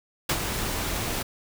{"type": "noise with ADSR envelope", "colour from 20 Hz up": "pink", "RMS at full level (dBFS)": -22, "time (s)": [0.29, 1.23], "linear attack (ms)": 6, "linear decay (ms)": 60, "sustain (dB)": -7, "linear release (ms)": 11, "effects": []}